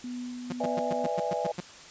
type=tone with tremolo; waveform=sine; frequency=246.9 Hz; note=B3; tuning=in tune; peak=-33 dBFS; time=0.04-1.07 s; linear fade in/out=2 ms; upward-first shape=sine; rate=2 Hz; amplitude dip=30%
type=tone bursts; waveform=sawtooth; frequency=178 Hz; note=F3; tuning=33 cents sharp; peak=-27 dBFS; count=9; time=0.5-1.605 s; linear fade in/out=5 ms; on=25 ms; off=110 ms
type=chord; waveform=sine; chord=E dominant seventh; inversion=second; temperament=just; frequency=494.4 / 593.3 / 659.3 / 824.1 Hz; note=B4 / D5 / E5 / G#5; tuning=+2 / +18 / 0 / -14 cents; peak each=-33 dBFS; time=0.6-1.52 s; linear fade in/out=5 ms
effects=white hiss -48 dBFS RMS until 1.9 s + resampled to 16000 Hz